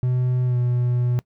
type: tone with pitch glide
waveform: triangle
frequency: 125.7 to 122.69 Hz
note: B2 to B2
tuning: +31 to -11 cents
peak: -16 dBFS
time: 0.03-1.19 s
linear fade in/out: 0 ms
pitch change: -42 cents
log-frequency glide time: 0.45-0.57 s
effects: noise-tail reverb RT60 0.1 s tail -21 dB re dry